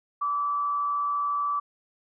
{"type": "tone with frequency modulation", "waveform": "sine", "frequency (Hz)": 1156, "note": "D6", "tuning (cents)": -28, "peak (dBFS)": -24, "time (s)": [0.21, 1.6], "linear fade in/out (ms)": 10, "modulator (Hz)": 138, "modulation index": 0.25, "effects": []}